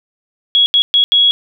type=tone bursts at uneven times; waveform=sine; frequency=3334 Hz; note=G#7; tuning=6 cents sharp; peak=-7 dBFS; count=4; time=0.55-0.66 / 0.74-0.82 / 0.94-1.04 / 1.12-1.31 s; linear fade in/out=0 ms; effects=none